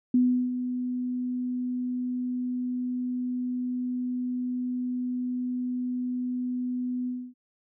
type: tone with ADSR envelope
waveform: sine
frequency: 249.4 Hz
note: B3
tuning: 17 cents sharp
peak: -17 dBFS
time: 0.14-7.34 s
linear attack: 4 ms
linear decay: 360 ms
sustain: -10 dB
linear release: 270 ms
effects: none